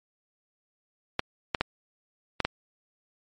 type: clicks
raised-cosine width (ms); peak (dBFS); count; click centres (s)
0.3; -8; 5; 1.194 / 1.548 / 1.61 / 2.403 / 2.45
effects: MP3 48 kbps